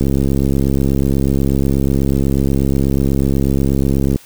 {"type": "click train", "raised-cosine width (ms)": 3, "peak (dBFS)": -3, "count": 284, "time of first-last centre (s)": [0.01, 4.16], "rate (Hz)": 68.2, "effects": ["white hiss -43 dBFS RMS until 4.25 s"]}